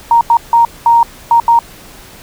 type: tone bursts at uneven times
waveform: sine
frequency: 932.3 Hz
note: A#5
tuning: in tune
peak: -4 dBFS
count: 6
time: 0.11-0.21 / 0.3-0.37 / 0.53-0.65 / 0.86-1.03 / 1.31-1.4 / 1.48-1.59 s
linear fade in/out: 2 ms
effects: pink hiss -36 dBFS RMS until 2.22 s